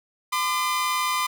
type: tone pair together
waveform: sawtooth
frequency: 1020.2 / 1199 Hz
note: C6 / D6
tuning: -44 / +36 cents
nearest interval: minor third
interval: 280 cents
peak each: -21 / -22 dBFS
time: 0.32-1.27 s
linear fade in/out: 10 ms
effects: none